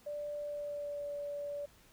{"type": "tone with pitch glide", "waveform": "sine", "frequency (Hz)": [587.3, 577.2], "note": ["D5", "D5"], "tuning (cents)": [0, -30], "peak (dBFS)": -37, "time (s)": [0.06, 1.66], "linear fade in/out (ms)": 10, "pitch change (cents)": -30, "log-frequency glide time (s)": [0.37, 1.08], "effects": ["pink hiss -63 dBFS RMS until 1.92 s"]}